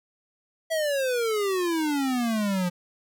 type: exponential sweep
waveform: square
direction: down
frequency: 659.3 to 174.1 Hz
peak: -24 dBFS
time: 0.7-2.7 s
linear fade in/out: 20 ms
effects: none